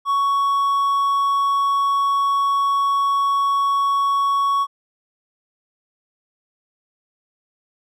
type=tone; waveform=triangle; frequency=1115 Hz; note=C#6; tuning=10 cents sharp; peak=-14 dBFS; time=0.05-4.67 s; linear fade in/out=50 ms; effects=none